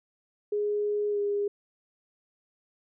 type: tone with pitch glide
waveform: sine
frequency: 415.3 to 407.7 Hz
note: G#4 to G#4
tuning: 0 to -32 cents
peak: -25 dBFS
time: 0.52-1.48 s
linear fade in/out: 5 ms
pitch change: -32 cents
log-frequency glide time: 1.1-1.19 s
effects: none